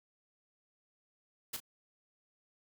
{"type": "noise with echo", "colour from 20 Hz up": "white", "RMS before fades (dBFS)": -38, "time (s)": [1.53, 1.57], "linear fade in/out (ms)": 10, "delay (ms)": 33, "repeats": 1, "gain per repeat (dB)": -10, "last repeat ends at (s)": 1.603, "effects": []}